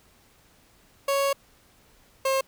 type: tone pair in turn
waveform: 30% pulse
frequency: 554.4 / 534.8 Hz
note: C#5 / C5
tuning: 0 / +38 cents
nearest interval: minor second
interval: 62 cents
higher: first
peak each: -19 dBFS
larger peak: neither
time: 1.08-1.33 / 2.25-2.41 s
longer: first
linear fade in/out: 5 ms
effects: pink hiss -59 dBFS RMS until 2.47 s